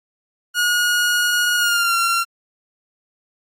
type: tone with pitch glide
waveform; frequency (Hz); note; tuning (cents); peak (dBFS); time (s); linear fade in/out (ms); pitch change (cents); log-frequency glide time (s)
sawtooth; 1444 to 1370.9; F#6 to F6; -43 to -33; -12; 0.54-2.25; 50; -90; 1.57-1.95
effects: AAC 48 kbps